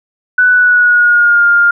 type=tone with pitch glide; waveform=sine; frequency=1490 to 1407.2 Hz; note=F#6 to F6; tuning=+12 to +13 cents; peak=-5 dBFS; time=0.38-1.71 s; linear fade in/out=5 ms; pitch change=-99 cents; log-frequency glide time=0.49-1.46 s; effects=none